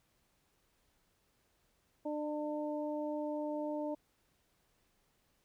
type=harmonic tone; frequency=299.7 Hz; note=D4; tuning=35 cents sharp; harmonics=1 / 2 / 3; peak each=-38 / -38 / -45 dBFS; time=2.05-3.95 s; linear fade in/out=10 ms; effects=pink hiss -75 dBFS RMS until 5.44 s